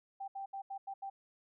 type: tone bursts at uneven times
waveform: sine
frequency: 784 Hz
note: G5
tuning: in tune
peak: -39 dBFS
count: 6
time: 0.2-0.28 / 0.35-0.46 / 0.53-0.62 / 0.7-0.78 / 0.87-0.94 / 1.02-1.1 s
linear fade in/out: 10 ms
effects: none